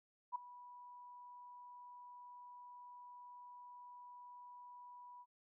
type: tone with ADSR envelope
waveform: sine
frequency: 981 Hz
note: B5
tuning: 12 cents flat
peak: -35 dBFS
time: 0.32-5.26 s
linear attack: 34 ms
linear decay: 8 ms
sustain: -18 dB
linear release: 50 ms
effects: none